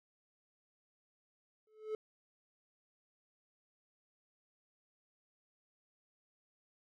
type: tone with exponential growth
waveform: triangle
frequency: 432.5 Hz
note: A4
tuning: 30 cents flat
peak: -31 dBFS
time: 1.67-1.95 s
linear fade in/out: 2 ms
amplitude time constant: 60 ms
effects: none